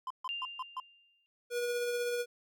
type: tone bursts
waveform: triangle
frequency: 1029 Hz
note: C6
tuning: 29 cents flat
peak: -33 dBFS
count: 5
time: 0.07-0.8 s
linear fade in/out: 2 ms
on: 34 ms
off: 140 ms
type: tone with exponential decay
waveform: sine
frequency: 2794 Hz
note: F7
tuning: in tune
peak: -33 dBFS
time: 0.29-1.26 s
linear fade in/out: 0 ms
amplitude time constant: 210 ms
type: tone with tremolo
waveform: square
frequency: 482.6 Hz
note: B4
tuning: 40 cents flat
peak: -31 dBFS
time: 1.5-2.26 s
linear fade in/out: 50 ms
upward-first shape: triangle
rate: 16 Hz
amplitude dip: 30%
effects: none